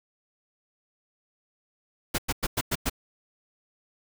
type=noise bursts; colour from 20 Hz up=pink; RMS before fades=-26 dBFS; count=6; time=2.14-2.898 s; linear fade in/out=10 ms; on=43 ms; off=100 ms; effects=none